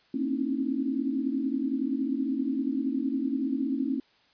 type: tone cluster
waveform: sine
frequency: 231.6 / 260.8 / 271.4 / 307.7 / 322.7 Hz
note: A#3 / C4 / C#4 / D#4 / E4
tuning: -11 / -5 / -36 / -19 / -37 cents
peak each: -33 / -35 / -28 / -37 / -36 dBFS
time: 0.14-4 s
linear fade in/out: 5 ms
effects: white hiss -63 dBFS RMS until 4.33 s + resampled to 11025 Hz